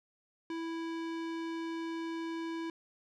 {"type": "tone with low-pass filter", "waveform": "square", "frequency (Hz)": 329.6, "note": "E4", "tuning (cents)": 0, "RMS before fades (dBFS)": -38, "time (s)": [0.5, 2.7], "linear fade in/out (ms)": 2, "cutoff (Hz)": 4000, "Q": 0.7, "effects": []}